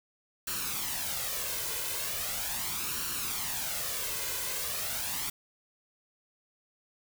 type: noise with flanger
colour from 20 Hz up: white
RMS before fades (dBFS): -34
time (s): 0.47-5.3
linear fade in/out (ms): 5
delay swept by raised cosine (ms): 0.7 to 2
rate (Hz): 0.39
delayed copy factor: +0.6
effects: none